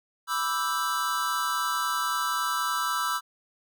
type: chord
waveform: square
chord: E minor seventh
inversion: second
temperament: equal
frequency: 987.8 / 1174.7 / 1318.5 / 1568 Hz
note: B5 / D6 / E6 / G6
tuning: 0 / 0 / 0 / 0 cents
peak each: -33 / -34 / -29 / -35 dBFS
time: 0.27-3.21 s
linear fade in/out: 50 ms
effects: none